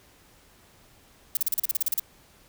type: noise bursts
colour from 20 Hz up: violet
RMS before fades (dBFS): -24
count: 12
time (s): 1.35-1.997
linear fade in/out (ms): 2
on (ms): 20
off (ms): 37
effects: pink hiss -57 dBFS RMS until 2.48 s